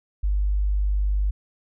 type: tone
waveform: sine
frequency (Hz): 49.93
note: G1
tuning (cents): +33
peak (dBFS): -19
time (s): 0.23-1.31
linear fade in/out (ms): 10
effects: none